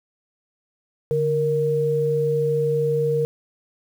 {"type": "tone pair together", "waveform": "sine", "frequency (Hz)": [146.12, 466.2], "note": ["D3", "A#4"], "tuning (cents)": [-8, 0], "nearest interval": "octave + minor sixth", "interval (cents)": 2008, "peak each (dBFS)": [-24, -19], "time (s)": [1.11, 3.25], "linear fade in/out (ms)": 0, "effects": ["8-bit"]}